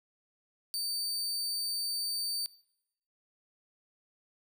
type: tone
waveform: sawtooth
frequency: 4598 Hz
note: D8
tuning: 37 cents flat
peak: -29 dBFS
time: 0.74-2.46 s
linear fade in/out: 0 ms
effects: noise-tail reverb RT60 0.8 s tail -21 dB re dry